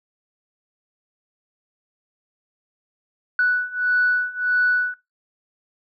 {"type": "beating tone pair", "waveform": "sine", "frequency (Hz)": [1480, 1481.6], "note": ["F#6", "F#6"], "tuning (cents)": [0, 2], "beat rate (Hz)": 1.6, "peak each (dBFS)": [-21, -19], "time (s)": [3.39, 4.94], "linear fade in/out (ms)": 2, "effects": ["noise-tail reverb RT60 0.2 s tail -19 dB re dry", "tanh soft clip ceiling -10 dBFS"]}